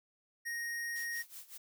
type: tone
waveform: square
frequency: 1869 Hz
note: A#6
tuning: 4 cents sharp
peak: -37 dBFS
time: 0.45-1.23 s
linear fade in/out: 20 ms
type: noise with tremolo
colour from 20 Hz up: blue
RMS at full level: -47 dBFS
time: 0.95-1.58 s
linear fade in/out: 10 ms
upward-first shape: sine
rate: 5.3 Hz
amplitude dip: 85%
effects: none